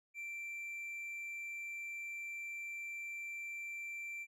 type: tone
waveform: triangle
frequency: 2349 Hz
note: D7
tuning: in tune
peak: -40 dBFS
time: 0.14-4.27 s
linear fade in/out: 50 ms
effects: none